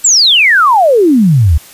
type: exponential sweep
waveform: sine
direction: down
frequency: 7902 to 69.3 Hz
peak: -4 dBFS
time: 0.04-1.58 s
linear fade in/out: 10 ms
effects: white hiss -36 dBFS RMS until 1.73 s + resampled to 32000 Hz